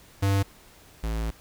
square tone pair in turn, 98.5 / 55.28 Hz, G2 / A1, +9 / +9 cents, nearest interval minor seventh, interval 1000 cents, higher first, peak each -21 / -27 dBFS, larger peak first, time 0.22-0.43 / 1.03-1.31 s, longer second, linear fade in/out 10 ms, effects pink hiss -53 dBFS RMS until 1.4 s

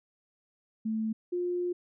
sine tone pair in turn, 220 / 354.7 Hz, A3 / F4, 0 / +27 cents, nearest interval minor sixth, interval 827 cents, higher second, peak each -28 dBFS, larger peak neither, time 0.85-1.13 / 1.32-1.73 s, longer second, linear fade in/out 10 ms, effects none

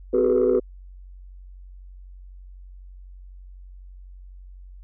sine tone cluster, 256.7 / 375.3 / 410.9 / 427.4 / 487.2 Hz, C4 / F#4 / G#4 / G#4 / B4, -33 / +25 / -18 / +50 / -24 cents, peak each -25 / -19 / -25 / -23 / -20 dBFS, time 0.13-0.6 s, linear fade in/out 10 ms, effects tanh soft clip ceiling -11 dBFS + added 46 Hz sine -40 dBFS peak until 4.83 s

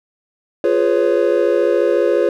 triangle chord, C# dominant seventh, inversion first, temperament equal with one note detuned, 349.2 / 415.3 / 500.2 / 554.4 Hz, E#4 / G#4 / B4 / C#5, 0 / 0 / +22 / 0 cents, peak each -16 dBFS, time 0.64-2.29 s, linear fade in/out 2 ms, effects none

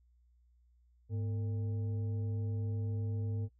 sine tone with frequency modulation, 103 Hz, G#2, 14 cents flat, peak -33 dBFS, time 1.09-3.49 s, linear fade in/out 50 ms, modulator 349 Hz, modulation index 0.43, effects noise-tail reverb RT60 0.1 s tail -17 dB re dry + added 60 Hz sine -64 dBFS peak until 3.59 s

